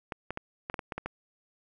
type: clicks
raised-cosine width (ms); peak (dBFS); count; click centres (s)
0.5; -19; 9; 0.122 / 0.306 / 0.374 / 0.699 / 0.742 / 0.792 / 0.922 / 0.98 / 1.06
effects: none